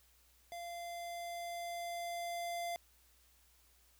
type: tone with level ramp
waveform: square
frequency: 690 Hz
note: F5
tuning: 21 cents flat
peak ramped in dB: -44 to -38 dBFS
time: 0.52-2.76 s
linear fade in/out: 0 ms
effects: added 60 Hz sine -70 dBFS peak until 3.99 s + white hiss -69 dBFS RMS until 3.99 s